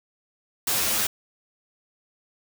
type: noise with comb filter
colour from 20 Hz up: white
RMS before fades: -24 dBFS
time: 0.67-1.07 s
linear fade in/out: 5 ms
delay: 9.4 ms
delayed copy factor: +0.9
effects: none